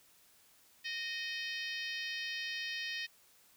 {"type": "harmonic tone with a mistuned harmonic", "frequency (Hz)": 618, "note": "D#5", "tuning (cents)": -12, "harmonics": [3, 4, 5, 6, 7, 8, 9], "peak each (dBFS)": [-41, -43, -45, -47, -48, -49, -50], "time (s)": [0.84, 3.07], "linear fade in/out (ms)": 20, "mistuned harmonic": 4, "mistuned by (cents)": 39, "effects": ["white hiss -65 dBFS RMS until 3.56 s"]}